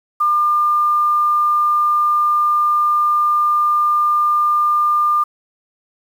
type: tone with quantisation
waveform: sine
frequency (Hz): 1200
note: D6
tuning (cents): +37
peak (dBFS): -12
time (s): 0.2-5.24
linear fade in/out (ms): 10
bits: 7
effects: none